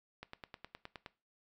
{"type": "click train", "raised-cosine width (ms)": 0.3, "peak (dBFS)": -29, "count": 9, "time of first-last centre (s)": [0.23, 1.062], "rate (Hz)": 9.62, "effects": ["noise-tail reverb RT60 0.3 s tail -18 dB re dry"]}